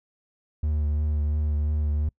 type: tone with vibrato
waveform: triangle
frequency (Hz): 75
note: D2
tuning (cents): +37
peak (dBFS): -20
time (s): 0.63-2.09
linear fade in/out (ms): 5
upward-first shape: sine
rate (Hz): 2.9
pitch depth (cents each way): 23
effects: noise-tail reverb RT60 0.1 s tail -26 dB re dry